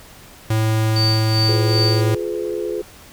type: tone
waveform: square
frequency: 110 Hz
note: A2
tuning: in tune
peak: -16 dBFS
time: 0.5-2.15 s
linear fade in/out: 5 ms
type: tone with tremolo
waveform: sine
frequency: 4589 Hz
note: D8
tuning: 41 cents flat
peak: -17 dBFS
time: 0.96-2.01 s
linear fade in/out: 2 ms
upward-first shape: sine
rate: 2.6 Hz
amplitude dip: 75%
type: chord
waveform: sine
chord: F diminished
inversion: none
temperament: just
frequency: 349.2 / 419.1 / 502.9 Hz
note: F4 / Ab4 / Cb5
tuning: 0 / +16 / +31 cents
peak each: -25 / -24 / -28 dBFS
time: 1.48-2.82 s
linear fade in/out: 10 ms
effects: pink hiss -43 dBFS RMS until 3.12 s